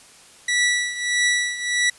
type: tone with tremolo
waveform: sawtooth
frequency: 1950 Hz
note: B6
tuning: 23 cents flat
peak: -12 dBFS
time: 0.48-1.9 s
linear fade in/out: 5 ms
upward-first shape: triangle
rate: 1.6 Hz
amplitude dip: 80%
effects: white hiss -48 dBFS RMS until 1.98 s + resampled to 24000 Hz